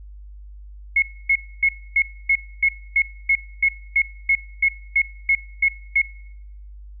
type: tone bursts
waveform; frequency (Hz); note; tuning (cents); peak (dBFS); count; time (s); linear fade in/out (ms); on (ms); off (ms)
sine; 2178; C#7; -31; -13; 16; 0.96-6.018; 5; 63; 270
effects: noise-tail reverb RT60 0.8 s tail -21 dB re dry + added 50 Hz sine -37 dBFS peak until 7 s